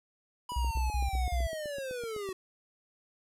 square linear sweep, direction down, 987.8 to 369.1 Hz, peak -36 dBFS, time 0.49-2.33 s, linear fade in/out 5 ms
click train, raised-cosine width 2 ms, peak -32 dBFS, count 15, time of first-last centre 0.52-2.29 s, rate 7.91 Hz
sine tone bursts, 62.2 Hz, B1, 13 cents sharp, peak -27 dBFS, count 5, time 0.56-1.47 s, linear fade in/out 5 ms, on 150 ms, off 40 ms
effects resampled to 32000 Hz + 10-bit

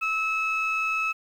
sine tone pair together, 1300.2 / 2593 Hz, E6 / E7, -24 / -29 cents, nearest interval octave, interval 1195 cents, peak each -26 / -24 dBFS, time 0.01-1.13 s, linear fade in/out 20 ms, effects tanh soft clip ceiling -19 dBFS + 9-bit

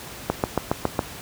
click train, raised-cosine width 1 ms, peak -5 dBFS, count 6, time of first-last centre 0.3-0.992 s, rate 7.23 Hz, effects pink hiss -38 dBFS RMS until 1.21 s + high-pass 60 Hz 12 dB/octave

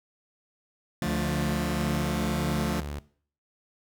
sawtooth chord, D minor, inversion none, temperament just, 146.83 / 176.2 / 220.2 Hz, D3 / F3 / A3, 0 / +16 / +2 cents, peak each -27 / -26 / -27 dBFS, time 1.02-2.8 s, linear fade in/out 0 ms
sawtooth tone, 72.5 Hz, D2, 22 cents flat, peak -29 dBFS, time 1.06-2.99 s, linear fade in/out 0 ms
effects noise-tail reverb RT60 0.5 s tail -19 dB re dry

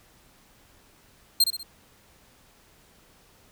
sawtooth tone with echo, 4186 Hz, C8, in tune, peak -13 dBFS, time 1.4-1.44 s, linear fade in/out 5 ms, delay 64 ms, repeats 3, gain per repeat -7 dB, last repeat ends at 1.632 s, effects pink hiss -58 dBFS RMS until 3.51 s

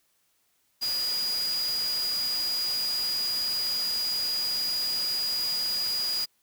sine tone in noise, 4886 Hz, D#8, 32 cents flat, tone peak -26 dBFS, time 0.81-6.26 s, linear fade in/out 20 ms, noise white, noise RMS -37 dBFS, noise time 0.81-6.26 s, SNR +8 dB, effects white hiss -70 dBFS RMS until 6.42 s

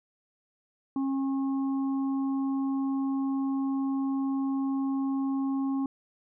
harmonic tone, 271.1 Hz, C#4, 38 cents flat, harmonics 1 / 3 / 4, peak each -26 / -42 / -43 dBFS, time 0.96-5.86 s, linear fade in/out 2 ms, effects none

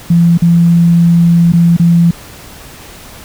sine tone with dropouts, 170 Hz, F3, 46 cents flat, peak -4 dBFS, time 0.1-2.11 s, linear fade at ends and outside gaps 5 ms, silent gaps 0.376-0.42 / 1.522-1.534 / 1.767-1.796 s, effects pink hiss -33 dBFS RMS until 3.24 s

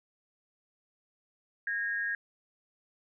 sine tone pair together, 1636.2 / 1848 Hz, G#6 / A#6, -26 / -16 cents, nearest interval major second, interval 210 cents, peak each -31 / -35 dBFS, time 1.67-2.15 s, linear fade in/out 2 ms, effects none

